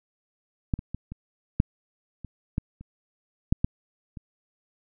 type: clicks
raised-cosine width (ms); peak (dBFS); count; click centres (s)
5; -11 / -22 / -19 / -24 / -6 / -25 / -13 / -30 / -7 / -9 / -26; 11; 0.738 / 0.791 / 0.946 / 1.12 / 1.601 / 2.247 / 2.581 / 2.81 / 3.525 / 3.645 / 4.172
effects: none